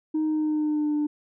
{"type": "tone with pitch glide", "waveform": "sine", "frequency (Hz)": [311.1, 297.6], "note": ["D#4", "D4"], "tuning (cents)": [0, 23], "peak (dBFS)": -20, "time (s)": [0.14, 1.07], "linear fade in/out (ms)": 10, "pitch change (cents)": -77, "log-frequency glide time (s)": [0.24, 0.95], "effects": ["tanh soft clip ceiling -20 dBFS"]}